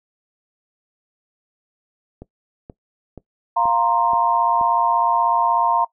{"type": "click train", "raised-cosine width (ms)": 2, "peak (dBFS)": -22, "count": 6, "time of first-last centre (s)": [2.22, 4.612], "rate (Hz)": 2.09}
{"type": "chord", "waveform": "sine", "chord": "F suspended fourth", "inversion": "none", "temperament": "just", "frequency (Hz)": [698.5, 931.3, 1047.7], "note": ["F5", "Bb5", "C6"], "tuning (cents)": [0, -2, 2], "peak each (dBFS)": [-22, -17, -21], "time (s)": [3.56, 5.85], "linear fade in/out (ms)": 10}
{"effects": ["noise-tail reverb RT60 0.1 s tail -19 dB re dry"]}